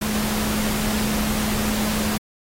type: tone in noise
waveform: sine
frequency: 213.1 Hz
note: G#3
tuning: 45 cents sharp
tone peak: -23 dBFS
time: 0.01-2.18 s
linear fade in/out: 10 ms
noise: pink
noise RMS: -26 dBFS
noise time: 0.01-2.18 s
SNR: 0 dB
effects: AAC 48 kbps